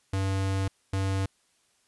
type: tone bursts at uneven times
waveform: square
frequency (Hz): 96.6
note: G2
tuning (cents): -25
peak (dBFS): -26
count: 2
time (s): 0.13-0.68 / 0.93-1.26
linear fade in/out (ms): 5
effects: white hiss -68 dBFS RMS until 1.87 s + resampled to 24000 Hz